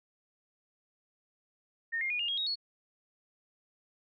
sine tone with pitch steps, 1835 / 2120 / 2449 / 2830 / 3270 / 3778 / 4364 Hz, A#6 / C7 / D#7 / F7 / G#7 / A#7 / C#8, -28 / +22 / -28 / +22 / -28 / +22 / -28 cents, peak -30 dBFS, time 1.92-2.557 s, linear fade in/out 20 ms, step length 91 ms, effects none

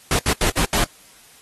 pink noise bursts at uneven times, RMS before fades -19 dBFS, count 5, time 0.11-0.19 / 0.26-0.33 / 0.41-0.5 / 0.57-0.65 / 0.73-0.84 s, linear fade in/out 2 ms, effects white hiss -49 dBFS RMS until 1.41 s + AAC 32 kbps

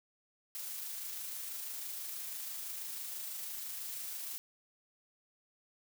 blue noise with amplitude modulation, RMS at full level -41 dBFS, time 0.55-4.38 s, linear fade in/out 0 ms, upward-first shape sine, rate 26.1 Hz, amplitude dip 25%, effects none

